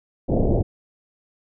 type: low-pass noise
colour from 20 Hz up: pink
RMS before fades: -19 dBFS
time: 0.28-0.63 s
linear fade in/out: 20 ms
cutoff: 670 Hz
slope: 48 dB/octave
effects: none